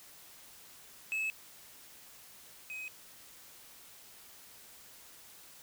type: tone pair in turn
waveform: triangle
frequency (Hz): 2593 / 2526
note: E7 / D#7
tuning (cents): -29 / +26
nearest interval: unison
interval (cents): 45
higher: first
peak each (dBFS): -30 / -38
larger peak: first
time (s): 1.12-1.3 / 2.7-2.88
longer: neither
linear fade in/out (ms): 0
effects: white hiss -55 dBFS RMS until 5.62 s